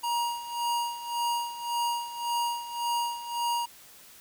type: tone with tremolo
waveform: square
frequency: 947 Hz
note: A#5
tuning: 27 cents sharp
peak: -26 dBFS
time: 0.03-3.66 s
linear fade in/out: 10 ms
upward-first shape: sine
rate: 1.8 Hz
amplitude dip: 75%
effects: white hiss -52 dBFS RMS until 4.2 s